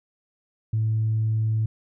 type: tone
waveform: sine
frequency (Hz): 110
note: A2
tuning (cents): 0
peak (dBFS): -19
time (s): 0.73-1.66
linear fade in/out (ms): 5
effects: tanh soft clip ceiling -16 dBFS